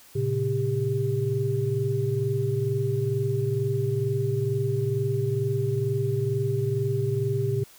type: tone cluster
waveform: sine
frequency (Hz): 113.2 / 135.4 / 397.8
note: A2 / C#3 / G4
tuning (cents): +50 / -40 / +25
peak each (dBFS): -27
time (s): 0.15-7.64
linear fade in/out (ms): 10
effects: white hiss -52 dBFS RMS until 7.78 s